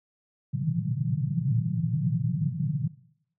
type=band-pass noise; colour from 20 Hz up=white; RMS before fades=-27 dBFS; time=0.53-2.88 s; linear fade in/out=10 ms; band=110 to 180 Hz; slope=96 dB/octave; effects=noise-tail reverb RT60 0.7 s tail -19 dB re dry